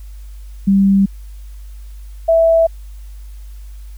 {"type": "tone pair in turn", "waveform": "sine", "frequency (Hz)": [196, 658], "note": ["G3", "E5"], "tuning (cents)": [0, -3], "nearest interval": "octave + major sixth", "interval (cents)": 2097, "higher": "second", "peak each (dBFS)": -8, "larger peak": "neither", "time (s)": [[0.67, 1.06], [2.28, 2.67]], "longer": "neither", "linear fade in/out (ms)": 10, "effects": ["added 50 Hz sine -30 dBFS peak until 3.97 s", "white hiss -52 dBFS RMS until 3.97 s"]}